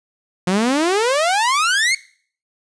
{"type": "exponential sweep", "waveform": "sawtooth", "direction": "up", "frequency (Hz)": [174.61, 2233], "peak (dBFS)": -11, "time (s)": [0.47, 1.95], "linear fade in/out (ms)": 5, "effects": ["noise-tail reverb RT60 0.5 s tail -20 dB re dry", "resampled to 22050 Hz"]}